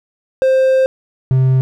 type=tone pair in turn; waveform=triangle; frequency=525 / 130.64 Hz; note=C5 / C3; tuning=+6 / -2 cents; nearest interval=2 octaves; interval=2408 cents; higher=first; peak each=-7 dBFS; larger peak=neither; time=0.42-0.86 / 1.31-1.61 s; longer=first; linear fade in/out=0 ms; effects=none